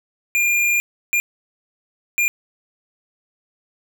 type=tone bursts at uneven times; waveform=square; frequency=2406 Hz; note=D7; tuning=41 cents sharp; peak=-16 dBFS; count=3; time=0.35-0.8 / 1.13-1.2 / 2.18-2.28 s; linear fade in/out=0 ms; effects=none